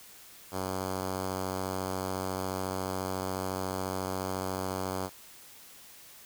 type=tone with notch filter; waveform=5% pulse; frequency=94.1 Hz; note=F#2; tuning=30 cents sharp; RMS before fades=-34 dBFS; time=0.51-5.1 s; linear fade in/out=50 ms; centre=2700 Hz; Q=1.6; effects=white hiss -52 dBFS RMS until 6.25 s